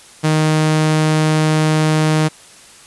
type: tone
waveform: sawtooth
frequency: 155.56 Hz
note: D#3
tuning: in tune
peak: -8 dBFS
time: 0.23-2.29 s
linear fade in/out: 20 ms
effects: white hiss -42 dBFS RMS until 2.86 s + resampled to 24000 Hz